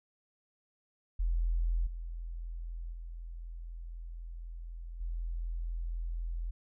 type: tone with level steps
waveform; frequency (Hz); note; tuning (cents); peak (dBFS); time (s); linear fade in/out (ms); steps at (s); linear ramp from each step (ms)
sine; 42; E1; +33; -27 / -37 / -40 / -33; 1.19-6.51; 10; 1.86 / 2.92 / 5; 10
effects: none